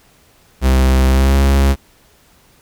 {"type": "tone with pitch glide", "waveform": "45% pulse", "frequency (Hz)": [65.41, 68.23], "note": ["C2", "C#2"], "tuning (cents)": [0, -27], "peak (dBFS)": -9, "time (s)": [0.61, 1.76], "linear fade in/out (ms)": 50, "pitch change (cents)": 73, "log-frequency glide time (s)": [1.08, 1.39], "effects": ["pink hiss -51 dBFS RMS until 2.61 s"]}